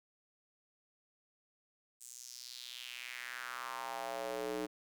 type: tone with high-pass filter sweep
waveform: square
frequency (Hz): 61.74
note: B1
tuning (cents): 0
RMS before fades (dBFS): -43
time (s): 2-4.67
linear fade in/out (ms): 20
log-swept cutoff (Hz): 8100 to 340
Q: 3.1
effects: none